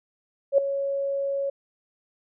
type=tone with ADSR envelope; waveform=sine; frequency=554.4 Hz; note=C#5; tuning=in tune; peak=-12 dBFS; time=0.52-1.5 s; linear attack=61 ms; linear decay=3 ms; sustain=-12 dB; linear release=7 ms; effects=none